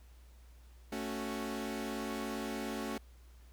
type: chord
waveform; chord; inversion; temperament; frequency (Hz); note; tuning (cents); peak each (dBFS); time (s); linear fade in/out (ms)
sawtooth; F# minor; first; equal; 220 / 277.2 / 370; A3 / C#4 / F#4; 0 / 0 / 0; -36 / -37 / -39; 0.92-2.98; 5
effects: added 60 Hz sine -54 dBFS peak until 3.52 s + pink hiss -67 dBFS RMS until 3.52 s